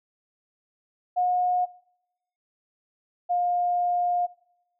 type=tone pair in turn; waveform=sine; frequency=722 / 708.8 Hz; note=F#5 / F5; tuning=-43 / +25 cents; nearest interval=unison; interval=32 cents; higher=first; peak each=-20 / -21 dBFS; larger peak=first; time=1.16-1.66 / 3.29-4.27 s; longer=second; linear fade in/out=20 ms; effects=noise-tail reverb RT60 0.8 s tail -21 dB re dry